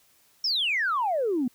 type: exponential sweep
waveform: sine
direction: down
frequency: 5588 to 233.1 Hz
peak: -22 dBFS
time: 0.44-1.48 s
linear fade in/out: 5 ms
effects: tanh soft clip ceiling -18 dBFS + white hiss -62 dBFS RMS until 1.54 s